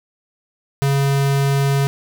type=tone; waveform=square; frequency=138.8 Hz; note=C#3; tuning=3 cents sharp; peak=-15 dBFS; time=0.82-1.87 s; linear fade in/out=0 ms; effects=none